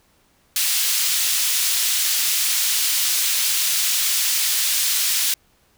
pink high-pass noise, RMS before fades -20 dBFS, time 0.56-5.34 s, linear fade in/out 2 ms, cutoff 3500 Hz, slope 12 dB/octave, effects pink hiss -60 dBFS RMS until 5.77 s

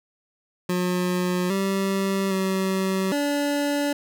25% pulse tone with pitch steps, 180.1 / 194.4 / 190.5 / 288 Hz, F#3 / G3 / G3 / D4, -46 / -14 / -49 / -34 cents, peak -18 dBFS, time 0.69-3.93 s, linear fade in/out 5 ms, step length 810 ms, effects none

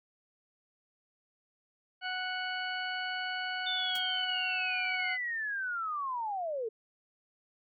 harmonic tone, 739 Hz, F#5, 2 cents flat, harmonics 1 / 2 / 3 / 4 / 6, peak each -39 / -36 / -43 / -40 / -46 dBFS, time 2.01-5.18 s, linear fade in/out 50 ms
sine linear sweep, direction down, 3589 to 425.6 Hz, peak -32 dBFS, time 3.66-6.69 s, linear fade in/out 10 ms
white noise with exponential decay, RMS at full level -39 dBFS, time 3.95-4.03 s, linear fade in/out 5 ms, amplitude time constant 16 ms
effects none

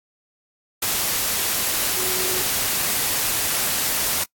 sine tone in noise, 370 Hz, F#4, in tune, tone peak -31 dBFS, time 1.96-2.42 s, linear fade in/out 5 ms, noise white, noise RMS -22 dBFS, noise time 0.82-4.24 s, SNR -12 dB, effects noise-tail reverb RT60 0.1 s tail -23 dB re dry + AAC 64 kbps

